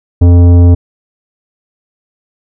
sine tone with tanh clipping, 87.31 Hz, F2, in tune, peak -3 dBFS, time 0.21-0.75 s, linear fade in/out 10 ms, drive 13 dB, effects none

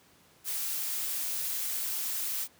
blue noise, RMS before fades -33 dBFS, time 0.44-2.48 s, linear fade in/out 50 ms, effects pink hiss -61 dBFS RMS until 2.59 s + high-pass 100 Hz 12 dB/octave

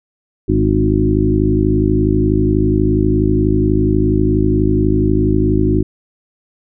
harmonic tone with a mistuned harmonic, 52.2 Hz, G#1, 10 cents sharp, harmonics 1 / 2 / 3 / 4 / 5 / 6 / 7, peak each -18 / -17 / -22 / -20 / -21 / -17 / -18 dBFS, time 0.48-5.83 s, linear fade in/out 10 ms, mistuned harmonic 6, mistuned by -24 cents, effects none

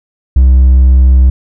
sine tone with hard clipping, 64.7 Hz, C2, 19 cents flat, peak -3 dBFS, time 0.36-1.3 s, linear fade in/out 5 ms, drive 2 dB, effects none

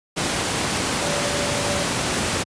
sine tone in noise, 576 Hz, D5, 34 cents flat, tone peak -27 dBFS, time 1.02-1.84 s, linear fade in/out 20 ms, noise pink, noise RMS -22 dBFS, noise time 0.16-2.44 s, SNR -8 dB, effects high-pass 100 Hz 12 dB/octave + resampled to 22050 Hz

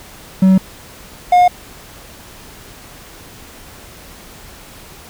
triangle tone pair in turn, 189.2 / 716.6 Hz, F#3 / F5, +39 / +44 cents, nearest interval octave + major seventh, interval 2305 cents, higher second, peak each -4 dBFS, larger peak neither, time 0.42-0.58 / 1.32-1.48 s, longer neither, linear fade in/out 5 ms, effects pink hiss -38 dBFS RMS until 5.09 s

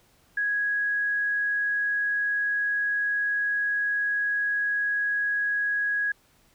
sine tone, 1661.2 Hz, G#6, in tune, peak -23 dBFS, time 0.37-6.12 s, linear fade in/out 5 ms, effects pink hiss -62 dBFS RMS until 6.54 s

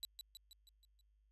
sawtooth tone with echo, 3951 Hz, B7, in tune, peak -38 dBFS, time 0.03-0.05 s, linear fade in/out 0 ms, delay 160 ms, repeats 6, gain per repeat -5 dB, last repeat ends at 1.01 s, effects added 51 Hz sine -70 dBFS peak until 1.31 s + resampled to 32000 Hz

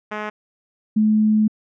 5% pulse / sine tone pair in turn, 211.7 / 214.9 Hz, G#3 / A3, +33 / -41 cents, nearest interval unison, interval 26 cents, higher second, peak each -13 dBFS, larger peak neither, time 0.11-0.3 / 0.96-1.48 s, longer second, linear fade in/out 10 ms, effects low-pass 2000 Hz 12 dB/octave

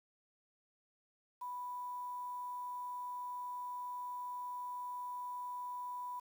sine tone with quantisation, 987.8 Hz, B5, in tune, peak -40 dBFS, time 1.41-6.2 s, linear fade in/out 10 ms, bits 10, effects none

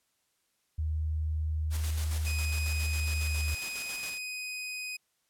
sine tone with pitch glide, 77.8 to 76.82 Hz, D#2 to D#2, 0 to -22 cents, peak -28 dBFS, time 0.78-3.55 s, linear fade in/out 10 ms, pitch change -22 cents, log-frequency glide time 3.12-3.37 s
white noise with tremolo, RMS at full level -39 dBFS, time 1.7-4.19 s, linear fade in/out 50 ms, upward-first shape square, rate 7.3 Hz, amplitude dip 45%
sawtooth tone, 2500 Hz, D#7, 8 cents sharp, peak -32 dBFS, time 2.26-4.97 s, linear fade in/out 10 ms
effects white hiss -75 dBFS RMS until 5.29 s + low-pass 12000 Hz 12 dB/octave

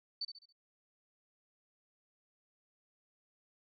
sine tone with echo, 4537 Hz, C#8, 39 cents sharp, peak -35 dBFS, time 0.21-0.25 s, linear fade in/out 5 ms, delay 69 ms, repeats 4, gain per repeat -8 dB, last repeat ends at 0.526 s, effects none

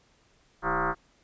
sine tone with frequency modulation, 150 Hz, D3, 37 cents sharp, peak -24 dBFS, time 0.62-0.95 s, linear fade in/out 50 ms, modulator 180 Hz, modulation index 8, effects pink hiss -64 dBFS RMS until 1.23 s + resampled to 16000 Hz

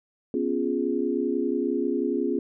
sine chord, C# dominant seventh, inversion third, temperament equal, 246.9 / 277.2 / 349.2 / 415.3 Hz, B3 / C#4 / E#4 / G#4, 0 / 0 / 0 / 0 cents, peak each -29 / -28 / -28 / -29 dBFS, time 0.34-2.39 s, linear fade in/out 2 ms, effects none

